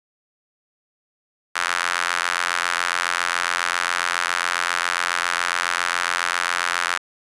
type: tone with high-pass filter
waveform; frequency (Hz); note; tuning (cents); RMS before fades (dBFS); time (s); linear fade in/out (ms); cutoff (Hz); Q
sawtooth; 87.31; F2; 0; -23; 1.55-6.98; 10; 1400; 2.2
effects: resampled to 24000 Hz